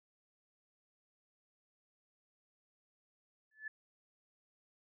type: tone with exponential growth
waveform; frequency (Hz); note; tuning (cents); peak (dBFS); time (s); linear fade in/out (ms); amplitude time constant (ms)
sine; 1735; A6; -25; -37; 3.51-3.68; 5; 35
effects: none